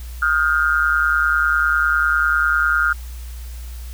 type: tone with amplitude modulation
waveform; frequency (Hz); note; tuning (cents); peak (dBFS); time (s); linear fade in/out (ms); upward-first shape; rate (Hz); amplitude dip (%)
sine; 1410; F6; +16; -10; 0.22-2.93; 5; sine; 150; 95
effects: added 60 Hz sine -29 dBFS peak until 3.93 s + white hiss -44 dBFS RMS until 3.93 s

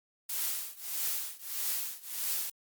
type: noise with tremolo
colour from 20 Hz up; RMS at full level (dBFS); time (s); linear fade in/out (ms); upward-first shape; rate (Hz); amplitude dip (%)
blue; -31; 0.29-2.5; 5; triangle; 1.6; 95
effects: Opus 48 kbps

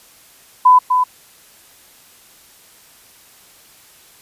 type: tone with echo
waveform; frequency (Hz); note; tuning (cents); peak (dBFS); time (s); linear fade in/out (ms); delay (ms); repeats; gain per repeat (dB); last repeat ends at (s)
sine; 1003; B5; +26; -5; 0.65-0.79; 10; 250; 1; -6; 1.04
effects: white hiss -47 dBFS RMS until 4.21 s + resampled to 32000 Hz

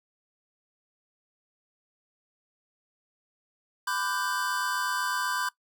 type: chord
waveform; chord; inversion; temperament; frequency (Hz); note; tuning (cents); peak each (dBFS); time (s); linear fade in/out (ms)
square; G major seventh; first; equal with one note detuned; 1002.7 / 1174.7 / 1480 / 1568; B5 / D6 / F#6 / G6; +26 / 0 / 0 / 0; -33 / -35 / -37 / -32; 3.87-5.49; 5
effects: noise-tail reverb RT60 0.1 s tail -19 dB re dry

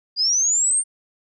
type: linear sweep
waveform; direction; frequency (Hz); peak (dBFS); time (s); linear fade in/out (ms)
sine; up; 4763 to 8870; -16; 0.16-0.84; 50
effects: none

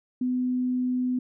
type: tone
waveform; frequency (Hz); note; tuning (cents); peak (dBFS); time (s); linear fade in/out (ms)
sine; 251.5; B3; +32; -23; 0.21-1.19; 5
effects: none

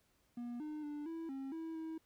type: tone with pitch steps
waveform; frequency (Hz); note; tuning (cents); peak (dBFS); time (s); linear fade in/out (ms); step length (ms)
triangle; 239.9 / 303.8 / 294.8 / 328.3 / 269.6 / 325 / 321.2; A#3 / D#4 / D4 / E4 / C#4 / E4 / E4; +50 / -41 / +7 / -7 / -48 / -24 / -45; -39; 0.37-1.98; 5; 230
effects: pink hiss -75 dBFS RMS until 2.05 s

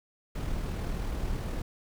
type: noise with amplitude modulation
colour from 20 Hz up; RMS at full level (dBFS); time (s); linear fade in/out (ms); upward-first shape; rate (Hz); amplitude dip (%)
brown; -31; 0.35-1.62; 5; sine; 38.9; 30
effects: none

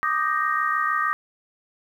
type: chord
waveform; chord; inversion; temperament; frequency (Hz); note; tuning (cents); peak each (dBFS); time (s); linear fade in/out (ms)
sine; Eb major seventh; third; equal with one note detuned; 1178.1 / 1244.5 / 1568 / 1864.7; D6 / Eb6 / G6 / Bb6; +5 / 0 / 0 / 0; -26 / -24 / -30 / -26; 0.03-1.13; 0
effects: 9-bit

